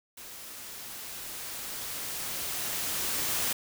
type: noise with level ramp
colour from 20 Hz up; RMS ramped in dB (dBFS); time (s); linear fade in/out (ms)
white; -45 to -29; 0.17-3.53; 5
effects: none